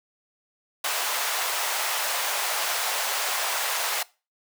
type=high-pass noise; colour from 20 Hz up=pink; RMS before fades=-27 dBFS; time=0.84-4.03 s; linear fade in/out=5 ms; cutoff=650 Hz; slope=24 dB/octave; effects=noise-tail reverb RT60 0.3 s tail -21 dB re dry